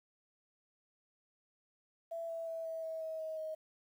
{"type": "tone with pitch steps", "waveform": "sine", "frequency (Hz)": [666, 660.6, 655.3, 650, 644.8, 639.6, 634.5, 629.3], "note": ["E5", "E5", "E5", "E5", "E5", "D#5", "D#5", "D#5"], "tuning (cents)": [18, 4, -10, -24, -38, 48, 34, 19], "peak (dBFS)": -38, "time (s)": [2.11, 3.55], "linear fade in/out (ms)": 10, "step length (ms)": 180, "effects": ["11-bit"]}